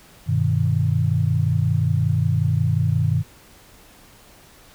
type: chord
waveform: sine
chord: G augmented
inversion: none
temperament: equal with one note detuned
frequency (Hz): 98 / 123.47 / 154.94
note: G2 / B2 / D#3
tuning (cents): 0 / 0 / -7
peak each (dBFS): -21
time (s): 0.26-3.24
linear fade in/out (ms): 50
effects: pink hiss -49 dBFS RMS until 4.74 s